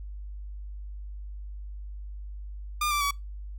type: tone with pitch steps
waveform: sawtooth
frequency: 1206 / 1171 / 1137 Hz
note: D6 / D6 / C#6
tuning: +46 / -5 / +44 cents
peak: -21 dBFS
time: 2.81-3.11 s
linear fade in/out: 5 ms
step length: 100 ms
effects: noise-tail reverb RT60 0.2 s tail -24 dB re dry + added 50 Hz sine -36 dBFS peak until 3.58 s